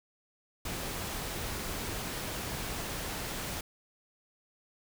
pink noise, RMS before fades -37 dBFS, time 0.65-3.61 s, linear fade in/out 5 ms, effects none

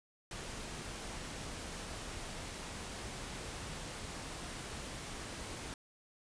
pink noise, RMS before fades -44 dBFS, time 0.31-5.74 s, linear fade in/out 2 ms, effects resampled to 22050 Hz

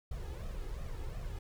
brown noise with flanger, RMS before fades -40 dBFS, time 0.11-1.39 s, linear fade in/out 5 ms, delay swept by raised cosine 1.6 to 2.41 ms, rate 2.8 Hz, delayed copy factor +0.7, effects none

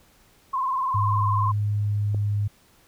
sine tone with vibrato, 1046.5 Hz, C6, in tune, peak -22 dBFS, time 0.53-1.52 s, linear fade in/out 10 ms, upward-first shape sine, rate 20 Hz, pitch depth 83 cents each way
sine tone with pitch glide, 103.83 to 102.99 Hz, G#2 to G#2, 0 to -14 cents, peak -21 dBFS, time 0.94-2.48 s, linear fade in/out 10 ms, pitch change -14 cents, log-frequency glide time 1.67-2.34 s
click, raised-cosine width 2 ms, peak -22 dBFS, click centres 2.146 s
effects pink hiss -58 dBFS RMS until 2.87 s

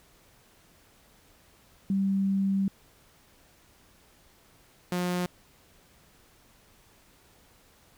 sine / sawtooth tone pair in turn, 194.9 / 178.54 Hz, G3 / F3, -10 / +38 cents, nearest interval major second, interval 152 cents, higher first, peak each -23 dBFS, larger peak neither, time 1.9-2.68 / 4.92-5.26 s, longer first, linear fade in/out 2 ms, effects pink hiss -60 dBFS RMS until 7.97 s

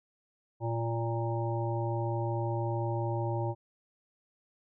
harmonic tone, 115.7 Hz, A#2, 13 cents flat, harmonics 1 / 3 / 5 / 7 / 8, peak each -31 / -36 / -38 / -39 / -40 dBFS, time 0.6-3.55 s, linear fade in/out 50 ms, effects none

